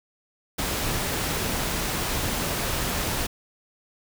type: noise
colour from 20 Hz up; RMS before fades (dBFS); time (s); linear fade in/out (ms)
pink; -27; 0.58-3.27; 10
effects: none